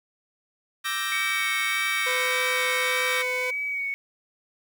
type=chord; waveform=25% pulse; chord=E half-diminished seventh; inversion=third; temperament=equal; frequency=1174.7 / 1318.5 / 1568 / 1864.7 Hz; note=D6 / E6 / G6 / Bb6; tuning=0 / 0 / 0 / 0 cents; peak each=-29 / -31 / -28 / -26 dBFS; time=0.84-3.23 s; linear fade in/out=20 ms
type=tone with vibrato; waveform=sine; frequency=2251 Hz; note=C#7; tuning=26 cents sharp; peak=-26 dBFS; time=1.12-3.94 s; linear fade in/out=0 ms; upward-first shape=sine; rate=1.7 Hz; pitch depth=24 cents each way
type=tone; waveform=sawtooth; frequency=504 Hz; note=B4; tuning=35 cents sharp; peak=-25 dBFS; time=2.06-3.51 s; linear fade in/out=10 ms
effects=9-bit